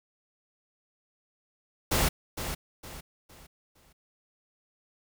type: noise with echo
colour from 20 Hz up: pink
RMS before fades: -25 dBFS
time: 1.91-2.09 s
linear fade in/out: 10 ms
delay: 460 ms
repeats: 4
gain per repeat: -9 dB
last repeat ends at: 3.93 s
effects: none